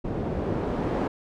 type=noise with low-pass filter sweep; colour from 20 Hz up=white; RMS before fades=-28 dBFS; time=0.04-1.08 s; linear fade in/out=10 ms; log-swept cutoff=330 to 560 Hz; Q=0.77; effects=none